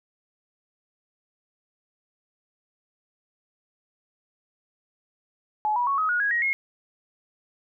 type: tone with pitch steps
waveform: sine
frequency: 851 / 971.9 / 1110 / 1267.7 / 1447.8 / 1653.5 / 1888.5 / 2157 Hz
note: G#5 / B5 / C#6 / D#6 / F#6 / G#6 / A#6 / C#7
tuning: +42 / -28 / +2 / +32 / -38 / -8 / +22 / -48 cents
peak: -21 dBFS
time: 5.65-6.53 s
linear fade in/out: 0 ms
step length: 110 ms
effects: none